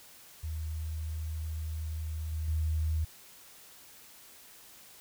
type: tone with level steps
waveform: sine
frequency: 78.7 Hz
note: D#2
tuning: 20 cents sharp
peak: -33 / -31 / -27 dBFS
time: 0.43-3.05 s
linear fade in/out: 10 ms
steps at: 2.32 / 2.48 s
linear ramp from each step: 2 ms
effects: white hiss -54 dBFS RMS until 5 s